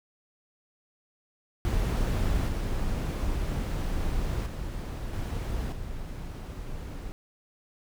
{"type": "noise with level steps", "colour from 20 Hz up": "brown", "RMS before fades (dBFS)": [-26, -29, -34, -31, -37], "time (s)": [1.65, 7.12], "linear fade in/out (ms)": 0, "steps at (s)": [2.48, 4.46, 5.13, 5.72], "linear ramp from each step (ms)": 5, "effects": []}